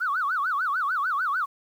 sine tone with vibrato, 1295 Hz, E6, 31 cents flat, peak -22 dBFS, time 0-1.46 s, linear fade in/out 20 ms, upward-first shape sine, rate 6.7 Hz, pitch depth 280 cents each way, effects tanh soft clip ceiling -18 dBFS + 9-bit

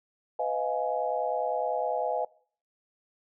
sine chord, F half-diminished seventh, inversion second, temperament just, 502.9 / 628.6 / 698.5 / 838.1 Hz, Cb5 / Eb5 / F5 / Ab5, +31 / +18 / 0 / +16 cents, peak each -32 dBFS, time 0.39-2.25 s, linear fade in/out 5 ms, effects noise-tail reverb RT60 0.5 s tail -23 dB re dry

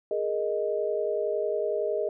sine chord, Ab suspended second, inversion none, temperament equal, 415.3 / 466.2 / 622.3 Hz, Ab4 / Bb4 / Eb5, 0 / 0 / 0 cents, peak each -29 / -31 / -29 dBFS, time 0.11-2.09 s, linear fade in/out 2 ms, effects none

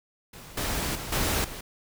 pink noise with level steps, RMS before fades -45 / -29 / -36 / -26 / -39 dBFS, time 0.33-1.61 s, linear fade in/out 5 ms, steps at 0.57 / 0.95 / 1.12 / 1.44 s, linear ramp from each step 5 ms, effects none

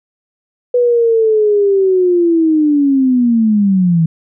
sine linear sweep, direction down, 493.9 to 159.1 Hz, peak -8 dBFS, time 0.74-4.06 s, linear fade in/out 5 ms, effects none

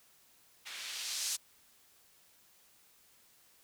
violet noise with low-pass filter sweep, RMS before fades -39 dBFS, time 0.65-1.37 s, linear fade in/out 20 ms, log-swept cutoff 2400 to 6800 Hz, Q 1.1, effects white hiss -65 dBFS RMS until 3.63 s

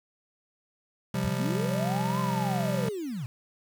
square chord, C suspended fourth, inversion none, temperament just, 130.81 / 174.42 / 196.22 Hz, C3 / F3 / G3, 0 / -2 / +2 cents, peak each -32 dBFS, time 1.14-2.89 s, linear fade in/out 5 ms
sine linear two-way sweep, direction up then down, 61.4 to 1043 to 109.7 Hz, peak -31 dBFS, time 1.24-3.26 s, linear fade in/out 0 ms, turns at 2.2 s
effects 8-bit

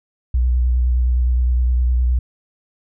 sine tone with vibrato, 61.6 Hz, B1, 4 cents flat, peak -13 dBFS, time 0.34-2.19 s, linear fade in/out 5 ms, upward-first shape triangle, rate 9.7 Hz, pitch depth 39 cents each way, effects none

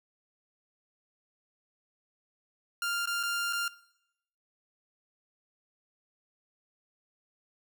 sawtooth tone with dropouts, 1396.9 Hz, F6, in tune, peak -26 dBFS, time 2.82-3.68 s, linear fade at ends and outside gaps 2 ms, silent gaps 3.057-3.073 / 3.23-3.234 / 3.527-3.531 s, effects noise-tail reverb RT60 0.8 s tail -19 dB re dry

